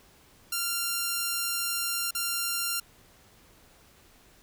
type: tone with dropouts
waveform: 5% pulse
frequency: 1386 Hz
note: F6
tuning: 14 cents flat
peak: -16 dBFS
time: 0.52-2.8 s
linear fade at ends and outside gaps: 5 ms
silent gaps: 2.109-2.149 s
effects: pink hiss -58 dBFS RMS until 4.42 s